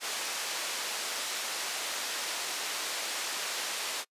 white band-pass noise, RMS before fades -35 dBFS, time 0-4.05 s, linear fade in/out 50 ms, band 440 to 6600 Hz, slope 12 dB/octave, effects noise-tail reverb RT60 0.1 s tail -26 dB re dry + resampled to 32000 Hz

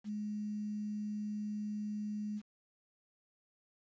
sine tone with quantisation, 210 Hz, G#3, 19 cents sharp, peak -36 dBFS, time 0.04-2.42 s, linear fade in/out 50 ms, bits 10, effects resampled to 16000 Hz

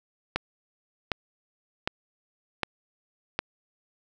click train, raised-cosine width 0.3 ms, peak -9 dBFS, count 5, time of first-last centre 0.36-3.39 s, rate 1.32 Hz, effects none

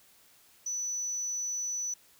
sine tone, 5960 Hz, F#8, 12 cents sharp, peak -30 dBFS, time 0.66-1.94 s, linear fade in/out 5 ms, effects tanh soft clip ceiling -27 dBFS + white hiss -61 dBFS RMS until 2.19 s

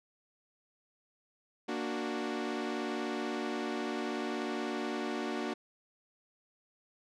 sawtooth chord, Bb augmented, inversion none, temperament equal, 233.1 / 293.7 / 370 Hz, Bb3 / D4 / F#4, 0 / 0 / 0 cents, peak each -34 dBFS, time 1.68-5.54 s, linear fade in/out 10 ms, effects low-pass 5000 Hz 12 dB/octave

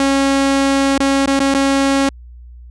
sawtooth tone with dropouts, 274 Hz, C#4, 20 cents flat, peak -8 dBFS, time 0-2.09 s, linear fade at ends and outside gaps 2 ms, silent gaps 0.979-1.002 / 1.259-1.275 / 1.393-1.402 / 1.54-1.547 s, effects added 60 Hz sine -34 dBFS peak until 2.7 s + resampled to 22050 Hz

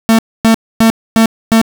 45% pulse tone bursts, 224.8 Hz, A3, 37 cents sharp, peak -5 dBFS, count 5, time 0.09-1.615 s, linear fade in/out 0 ms, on 97 ms, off 260 ms, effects none

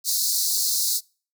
pink high-pass noise, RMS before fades -23 dBFS, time 0.04-1.01 s, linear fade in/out 50 ms, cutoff 4000 Hz, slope 96 dB/octave, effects noise-tail reverb RT60 0.4 s tail -26 dB re dry

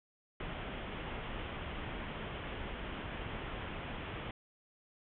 pink low-pass noise, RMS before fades -42 dBFS, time 0.4-4.31 s, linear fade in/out 2 ms, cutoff 3400 Hz, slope 96 dB/octave, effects none

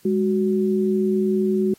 sine tone pair together, 205.8 / 372.1 Hz, G#3 / F#4, -16 / +10 cents, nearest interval minor seventh, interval 1026 cents, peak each -20 dBFS, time 0.05-1.74 s, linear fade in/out 5 ms, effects white hiss -55 dBFS RMS until 1.78 s + AAC 48 kbps

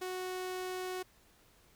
sawtooth tone, 368.8 Hz, F#4, 6 cents flat, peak -33 dBFS, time 0.01-1.03 s, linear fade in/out 10 ms, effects pink hiss -65 dBFS RMS until 1.75 s

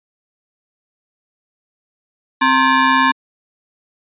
25% pulse ring-modulated tone, 659.3 Hz, E5, in tune, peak -3 dBFS, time 2.41-3.12 s, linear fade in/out 10 ms, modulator 398 Hz, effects high-pass 300 Hz 12 dB/octave + resampled to 8000 Hz

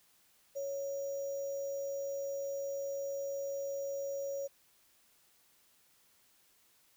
sine tone with sample-and-hold, 554.4 Hz, C#5, in tune, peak -35 dBFS, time 0.55-4.48 s, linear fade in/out 20 ms, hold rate 6300 Hz, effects white hiss -68 dBFS RMS until 6.96 s

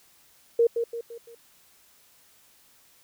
sine tone with echo, 466.2 Hz, A#4, in tune, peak -16 dBFS, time 0.59-0.67 s, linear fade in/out 5 ms, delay 170 ms, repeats 4, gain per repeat -7 dB, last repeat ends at 1.35 s, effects white hiss -59 dBFS RMS until 3.03 s

